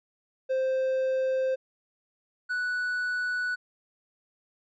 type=tone pair in turn; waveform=triangle; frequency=523.3 / 1480.1 Hz; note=C5 / F#6; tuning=0 / 0 cents; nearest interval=octave + tritone; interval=1800 cents; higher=second; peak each=-22 / -25 dBFS; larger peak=first; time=0.49-1.56 / 2.49-3.56 s; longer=neither; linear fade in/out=20 ms; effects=resampled to 16000 Hz